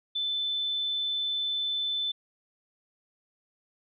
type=tone; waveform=sine; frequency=3520 Hz; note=A7; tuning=in tune; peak=-27 dBFS; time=0.15-2.12 s; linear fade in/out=10 ms; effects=none